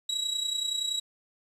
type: tone with amplitude modulation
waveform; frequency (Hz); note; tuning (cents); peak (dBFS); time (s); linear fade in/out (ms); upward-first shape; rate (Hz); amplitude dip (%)
35% pulse; 3875; B7; -34; -23; 0.09-1; 5; sine; 30.5; 65
effects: resampled to 32000 Hz + 9-bit